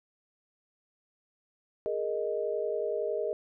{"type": "chord", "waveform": "sine", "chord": "Ab suspended second", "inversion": "none", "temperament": "equal", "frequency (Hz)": [415.3, 466.2, 622.3], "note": ["Ab4", "Bb4", "Eb5"], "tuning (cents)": [0, 0, 0], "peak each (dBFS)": -33, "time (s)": [1.86, 3.33], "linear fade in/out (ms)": 0, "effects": []}